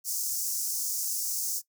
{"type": "high-pass noise", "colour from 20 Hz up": "pink", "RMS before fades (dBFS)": -31, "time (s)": [0.04, 1.62], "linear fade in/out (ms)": 50, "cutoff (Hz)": 5400, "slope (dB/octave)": 48, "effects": ["noise-tail reverb RT60 0.1 s tail -18 dB re dry"]}